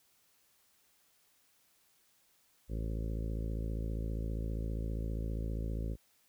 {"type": "harmonic tone", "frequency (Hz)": 55, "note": "A1", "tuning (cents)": 0, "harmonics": [1, 2, 3, 4, 5, 6, 7, 8, 9, 10], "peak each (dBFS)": [-35, -41, -45, -47, -49, -51, -52, -53, -54, -55], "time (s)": [2.68, 5.97], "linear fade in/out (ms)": 50, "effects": ["white hiss -70 dBFS RMS until 6.28 s"]}